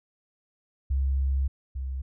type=tone pair in turn; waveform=sine; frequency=67.5 / 66.03 Hz; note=C#2 / C2; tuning=-45 / +16 cents; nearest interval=unison; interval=39 cents; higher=first; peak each=-22 / -29 dBFS; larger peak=first; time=0.9-1.48 / 1.75-2.02 s; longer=first; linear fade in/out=10 ms; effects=none